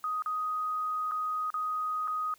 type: tone with dropouts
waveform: sine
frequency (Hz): 1250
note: D#6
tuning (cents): +8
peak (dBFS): -29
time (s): 0.04-2.34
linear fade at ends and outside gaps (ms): 1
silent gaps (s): 0.222-0.26 / 1.112-1.118 / 1.503-1.541 / 2.075-2.08
effects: white hiss -62 dBFS RMS until 2.38 s